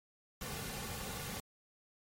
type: noise with comb filter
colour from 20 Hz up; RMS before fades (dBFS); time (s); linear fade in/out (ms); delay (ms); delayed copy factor
pink; -42; 0.41-1.4; 2; 3.1; -0.6
effects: MP3 64 kbps